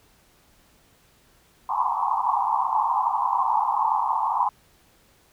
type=band-pass noise; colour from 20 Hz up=pink; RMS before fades=-23 dBFS; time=1.69-4.49 s; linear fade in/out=5 ms; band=800 to 1100 Hz; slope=96 dB/octave; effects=pink hiss -59 dBFS RMS until 5.32 s